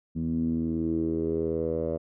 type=tone with low-pass filter sweep; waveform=10% pulse; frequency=81.3 Hz; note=E2; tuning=23 cents flat; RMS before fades=-28 dBFS; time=0.15-1.98 s; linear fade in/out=20 ms; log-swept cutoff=210 to 580 Hz; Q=5; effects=none